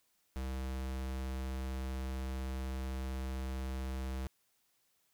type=tone; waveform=square; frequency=65.41 Hz; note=C2; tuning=in tune; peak=-37 dBFS; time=0.36-4.27 s; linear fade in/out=0 ms; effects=white hiss -75 dBFS RMS until 5.13 s